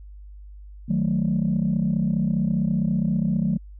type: chord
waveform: sine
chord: D# diminished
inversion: none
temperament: equal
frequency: 155.56 / 185 / 220 Hz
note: D#3 / F#3 / A3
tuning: 0 / 0 / 0 cents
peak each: -24 / -22 / -23 dBFS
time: 0.88-3.58 s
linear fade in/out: 20 ms
effects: tanh soft clip ceiling -14 dBFS + added 50 Hz sine -39 dBFS peak until 3.79 s